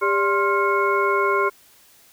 sine tone cluster, 400 / 581 / 1057 / 1398 / 2189 Hz, G4 / D5 / C6 / F6 / C#7, +35 / -19 / +17 / +1 / -22 cents, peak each -21 / -29 / -21 / -24 / -28 dBFS, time 0.01-1.5 s, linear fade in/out 20 ms, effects white hiss -53 dBFS RMS until 2.12 s

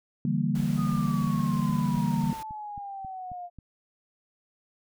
sine chord, E half-diminished seventh, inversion third, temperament equal with one note detuned, 144.73 / 164.81 / 196 / 233.1 Hz, D3 / E3 / G3 / Bb3, -25 / 0 / 0 / 0 cents, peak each -29 dBFS, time 0.25-2.33 s, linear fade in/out 2 ms
pink noise, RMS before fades -44 dBFS, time 0.55-2.43 s, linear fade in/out 2 ms
sine exponential sweep, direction down, 1252 to 698.5 Hz, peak -35 dBFS, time 0.76-3.5 s, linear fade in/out 50 ms
click train, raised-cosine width 5 ms, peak -32 dBFS, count 8, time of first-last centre 1.7-3.587 s, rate 3.71 Hz
effects none

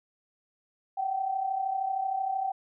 sine tone pair together, 740 / 773 Hz, F#5 / G5, 0 / -24 cents, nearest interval minor second, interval 76 cents, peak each -34 / -28 dBFS, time 0.97-2.52 s, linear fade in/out 10 ms, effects none

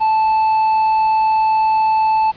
triangle tone, 876 Hz, A5, 8 cents flat, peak -10 dBFS, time 0-2.32 s, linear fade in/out 20 ms, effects pink hiss -43 dBFS RMS until 2.36 s + resampled to 11025 Hz

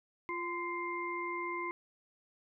sine tone cluster, 348.3 / 1031 / 2106 Hz, F4 / C6 / C7, -5 / -26 / +11 cents, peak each -40 / -38 / -40 dBFS, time 0.29-1.71 s, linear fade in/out 0 ms, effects none

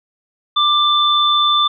sine tone pair together, 1184 / 3533 Hz, D6 / A7, +14 / +6 cents, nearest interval octave + perfect fifth, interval 1892 cents, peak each -14 dBFS, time 0.56-1.68 s, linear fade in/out 10 ms, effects none

